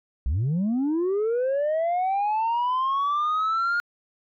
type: linear sweep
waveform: sine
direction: up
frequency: 55.1 to 1427 Hz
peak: -19 dBFS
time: 0.26-3.8 s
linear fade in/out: 0 ms
effects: tanh soft clip ceiling -20 dBFS